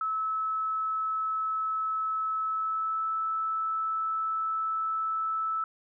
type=tone with pitch glide; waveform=sine; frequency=1300 to 1311.3 Hz; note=E6 to E6; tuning=-24 to -9 cents; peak=-27 dBFS; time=0.01-5.64 s; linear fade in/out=2 ms; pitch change=+15 cents; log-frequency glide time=2.45-3.07 s; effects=none